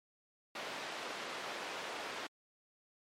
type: band-pass noise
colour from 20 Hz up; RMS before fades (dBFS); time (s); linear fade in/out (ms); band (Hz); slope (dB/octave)
pink; -43; 0.55-2.27; 5; 460 to 3900; 12
effects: MP3 64 kbps